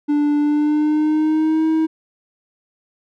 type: tone with pitch glide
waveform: triangle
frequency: 293.5 to 318.2 Hz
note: D4 to D#4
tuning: -1 to +39 cents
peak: -12 dBFS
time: 0.08-1.87 s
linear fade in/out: 20 ms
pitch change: +140 cents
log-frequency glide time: 0.38-1.66 s
effects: none